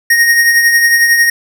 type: tone with tremolo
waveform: square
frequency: 1864.7 Hz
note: A#6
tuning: in tune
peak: -5 dBFS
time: 0.1-1.3 s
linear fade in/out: 5 ms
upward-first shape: triangle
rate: 11 Hz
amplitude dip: 50%
effects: none